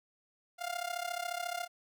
sawtooth tone with amplitude modulation, 702 Hz, F5, 9 cents sharp, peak -28 dBFS, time 0.58-1.68 s, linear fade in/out 50 ms, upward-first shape sine, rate 34.2 Hz, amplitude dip 85%, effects none

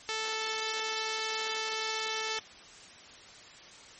5% pulse tone, 440 Hz, A4, in tune, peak -20 dBFS, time 0.09-2.39 s, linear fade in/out 0 ms, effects white hiss -51 dBFS RMS until 3.99 s + MP3 32 kbps

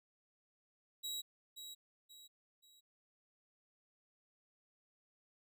sawtooth tone with echo, 3863 Hz, B7, 39 cents flat, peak -37 dBFS, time 1.03-1.22 s, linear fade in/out 20 ms, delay 530 ms, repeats 3, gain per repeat -8 dB, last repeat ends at 2.81 s, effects none

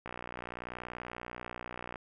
click train, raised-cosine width 0.5 ms, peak -25 dBFS, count 116, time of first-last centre 0.06-1.958 s, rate 60.6 Hz, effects none

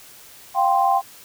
sine chord, F suspended second, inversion none, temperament equal, 698.5 / 784 / 1046.5 Hz, F5 / G5 / C6, 0 / 0 / 0 cents, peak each -22 / -17 / -21 dBFS, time 0.54-1.02 s, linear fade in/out 50 ms, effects white hiss -45 dBFS RMS until 1.24 s

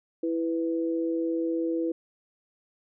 sine tone pair together, 330.2 / 495.4 Hz, E4 / B4, +3 / +5 cents, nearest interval perfect fifth, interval 702 cents, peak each -26 / -31 dBFS, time 0.23-1.92 s, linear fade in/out 5 ms, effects none

